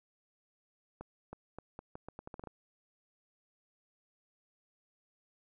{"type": "accelerating click train", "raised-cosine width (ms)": 1, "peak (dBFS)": -30, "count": 12, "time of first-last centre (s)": [1.01, 2.473], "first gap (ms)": 320, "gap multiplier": 0.8, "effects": []}